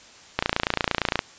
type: click train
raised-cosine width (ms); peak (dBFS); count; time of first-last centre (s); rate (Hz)
0.3; -4; 24; 0.39-1.191; 28.7
effects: white hiss -48 dBFS RMS until 1.38 s + resampled to 16000 Hz